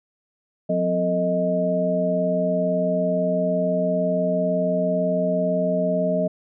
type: tone cluster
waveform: sine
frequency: 180 / 257.9 / 443.5 / 624 Hz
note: F#3 / C4 / A4 / D#5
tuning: -47 / -25 / +14 / +5 cents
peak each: -24 / -29 / -29 / -21 dBFS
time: 0.69-6.28 s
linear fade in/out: 10 ms
effects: none